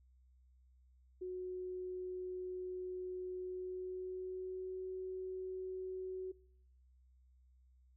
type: tone with pitch glide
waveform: sine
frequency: 366.8 to 373.2 Hz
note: F#4 to F#4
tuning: -15 to +15 cents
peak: -40 dBFS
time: 1.21-6.32 s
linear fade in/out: 10 ms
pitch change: +30 cents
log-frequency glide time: 3.39-4.87 s
effects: noise-tail reverb RT60 0.8 s tail -26 dB re dry + added 63 Hz sine -64 dBFS peak until 7.96 s